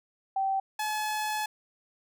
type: tone pair in turn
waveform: sine / sawtooth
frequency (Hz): 775 / 854.6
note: G5 / G#5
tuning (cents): -20 / +49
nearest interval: major second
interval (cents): 169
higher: second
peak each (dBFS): -25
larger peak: neither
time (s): 0.36-0.6 / 0.79-1.46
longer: second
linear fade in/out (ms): 5
effects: none